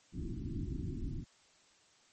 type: low-pass noise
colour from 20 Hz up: pink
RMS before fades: -39 dBFS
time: 0.12-1.25 s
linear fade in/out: 50 ms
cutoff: 360 Hz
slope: 96 dB/octave
effects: white hiss -66 dBFS RMS until 2.12 s + MP3 32 kbps